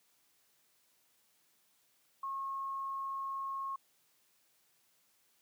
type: tone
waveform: sine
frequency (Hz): 1086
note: C#6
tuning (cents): -36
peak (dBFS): -36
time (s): 2.23-3.76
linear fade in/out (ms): 5
effects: white hiss -72 dBFS RMS until 5.41 s + high-pass 100 Hz 12 dB/octave